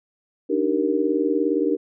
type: chord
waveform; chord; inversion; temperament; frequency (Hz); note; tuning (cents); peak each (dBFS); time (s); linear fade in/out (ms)
sine; Eb major seventh; third; just; 291.7 / 311.1 / 388.9 / 466.7; D4 / Eb4 / G4 / Bb4; -12 / 0 / -14 / +2; -24; 0.49-1.77; 20
effects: none